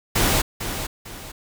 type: noise with echo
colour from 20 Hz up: pink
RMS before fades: -19 dBFS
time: 0.15-0.42 s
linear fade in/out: 10 ms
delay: 450 ms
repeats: 2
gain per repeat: -9 dB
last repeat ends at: 1.32 s
effects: none